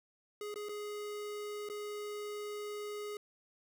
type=tone with dropouts; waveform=square; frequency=416.5 Hz; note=G#4; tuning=5 cents sharp; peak=-40 dBFS; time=0.41-3.17 s; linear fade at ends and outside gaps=2 ms; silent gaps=0.542-0.558 / 0.687-0.692 / 1.689-1.698 s; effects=none